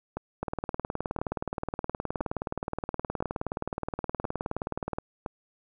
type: two click trains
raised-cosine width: 1 ms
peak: -16 / -18 dBFS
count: 88 / 6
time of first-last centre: 0.43-4.985 / 0.17-5.262 s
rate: 19.1 / 0.982 Hz
effects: none